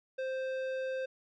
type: tone with tanh clipping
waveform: sine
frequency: 523.3 Hz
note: C5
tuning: in tune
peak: -35 dBFS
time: 0.18-1.06 s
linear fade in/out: 10 ms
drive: 13 dB
effects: none